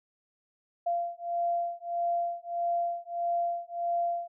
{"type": "beating tone pair", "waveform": "sine", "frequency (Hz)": [689, 690.6], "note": ["F5", "F5"], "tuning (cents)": [-24, -20], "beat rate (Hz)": 1.6, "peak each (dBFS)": -31, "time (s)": [0.86, 4.28], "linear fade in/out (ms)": 10, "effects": []}